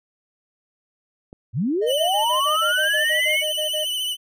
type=click; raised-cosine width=2 ms; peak=-27 dBFS; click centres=1.329 s
type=linear sweep; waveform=sine; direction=up; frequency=92.5 to 2264 Hz; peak=-19 dBFS; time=1.53-3.44 s; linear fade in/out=50 ms
type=tone bursts; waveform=triangle; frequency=615 Hz; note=D#5; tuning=20 cents flat; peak=-23 dBFS; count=13; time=1.81-3.85 s; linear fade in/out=20 ms; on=120 ms; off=40 ms
type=tone with vibrato; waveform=45% pulse; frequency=3000 Hz; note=F#7; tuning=23 cents sharp; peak=-23 dBFS; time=1.86-4.17 s; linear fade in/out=50 ms; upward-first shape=triangle; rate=14 Hz; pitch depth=48 cents each way
effects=none

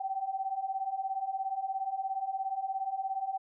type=beating tone pair; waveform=sine; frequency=760 / 777 Hz; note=F#5 / G5; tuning=+46 / -16 cents; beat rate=17 Hz; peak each=-36 / -33 dBFS; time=0-3.38 s; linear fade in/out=10 ms; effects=none

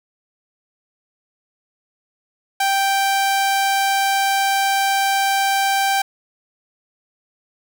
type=tone; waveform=sawtooth; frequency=784 Hz; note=G5; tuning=in tune; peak=-12 dBFS; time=2.6-6.02 s; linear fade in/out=5 ms; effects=none

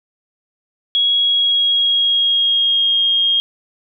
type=tone with pitch glide; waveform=sine; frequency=3322 to 3242 Hz; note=G#7 to G#7; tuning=0 to -42 cents; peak=-12 dBFS; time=0.95-3.4 s; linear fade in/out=0 ms; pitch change=-42 cents; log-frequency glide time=1.13-2.99 s; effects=none

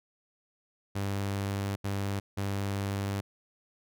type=tone bursts at uneven times; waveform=sawtooth; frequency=99.3 Hz; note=G2; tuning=23 cents sharp; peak=-26 dBFS; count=3; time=0.95-1.76 / 1.84-2.2 / 2.37-3.21 s; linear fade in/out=10 ms; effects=none

